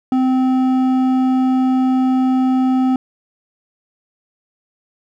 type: tone with hard clipping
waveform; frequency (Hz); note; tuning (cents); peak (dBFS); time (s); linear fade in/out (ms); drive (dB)
sine; 258.6; C4; -20; -14; 0.12-2.96; 2; 8
effects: none